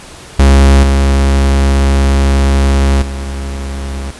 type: tone with level steps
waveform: 45% pulse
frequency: 68.4 Hz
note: C#2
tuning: 23 cents flat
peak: -3 / -7 / -18 dBFS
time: 0.39-4.11 s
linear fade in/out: 5 ms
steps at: 0.83 / 3.02 s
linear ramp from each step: 2 ms
effects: pink hiss -33 dBFS RMS until 4.19 s + resampled to 24000 Hz